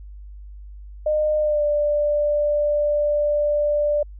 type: tone with pitch glide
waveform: sine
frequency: 609 to 590 Hz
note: D#5 to D5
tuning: -37 to +8 cents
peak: -17 dBFS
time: 1.06-4.03 s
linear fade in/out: 5 ms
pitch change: -55 cents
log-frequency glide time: 1.39-1.63 s
effects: added 50 Hz sine -36 dBFS peak until 4.19 s